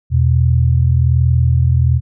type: tone pair together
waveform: sine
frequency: 83 / 124.19 Hz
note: E2 / B2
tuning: +12 / +10 cents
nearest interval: perfect fifth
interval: 698 cents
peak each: -12 dBFS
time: 0.1-2.01 s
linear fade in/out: 50 ms
effects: none